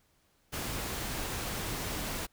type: noise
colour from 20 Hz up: pink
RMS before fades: -36 dBFS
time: 0.52-2.27 s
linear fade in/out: 20 ms
effects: pink hiss -70 dBFS RMS until 2.32 s